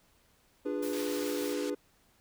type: chord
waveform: triangle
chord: D diminished seventh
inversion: none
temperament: equal with one note detuned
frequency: 293.7 / 349.2 / 409.6 / 493.9 Hz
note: D4 / F4 / Ab4 / Cb5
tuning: 0 / 0 / -24 / 0 cents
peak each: -33 / -38 / -34 / -35 dBFS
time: 0.65-1.75 s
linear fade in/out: 10 ms
type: noise with tremolo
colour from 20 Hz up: white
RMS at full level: -44 dBFS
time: 0.82-1.54 s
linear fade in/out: 10 ms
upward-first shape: sine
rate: 6.9 Hz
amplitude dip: 25%
type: band-pass noise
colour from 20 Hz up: white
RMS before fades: -45 dBFS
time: 0.93-1.7 s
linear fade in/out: 2 ms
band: 810 to 6000 Hz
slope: 12 dB/octave
effects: pink hiss -67 dBFS RMS until 2.2 s